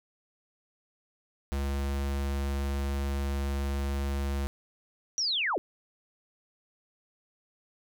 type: tone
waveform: square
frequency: 69.5 Hz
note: C#2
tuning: 5 cents sharp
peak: -29 dBFS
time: 1.52-4.47 s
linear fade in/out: 0 ms
type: linear sweep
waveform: sine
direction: down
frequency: 5920 to 277.2 Hz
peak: -26 dBFS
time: 5.18-5.58 s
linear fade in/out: 0 ms
effects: none